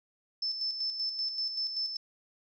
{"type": "tone with tremolo", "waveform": "sine", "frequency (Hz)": 5274, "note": "E8", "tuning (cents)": 0, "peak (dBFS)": -29, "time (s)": [0.42, 1.97], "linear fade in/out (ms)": 5, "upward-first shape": "square", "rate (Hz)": 5.2, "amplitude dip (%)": 50, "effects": []}